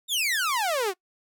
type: exponential sweep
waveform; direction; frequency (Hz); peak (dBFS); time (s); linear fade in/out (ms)
sawtooth; down; 3749 to 349.2; -20; 0.08-0.94; 50
effects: noise-tail reverb RT60 0.1 s tail -23 dB re dry